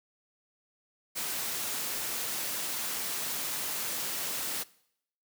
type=high-pass noise; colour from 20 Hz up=white; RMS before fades=-34 dBFS; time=1.15-4.64 s; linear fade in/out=20 ms; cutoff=130 Hz; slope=12 dB/octave; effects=noise-tail reverb RT60 0.7 s tail -21 dB re dry